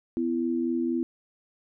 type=tone pair together; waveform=sine; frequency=251 / 335.1 Hz; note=B3 / E4; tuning=+28 / +29 cents; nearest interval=perfect fourth; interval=501 cents; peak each=-27 dBFS; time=0.17-1.03 s; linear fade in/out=0 ms; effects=none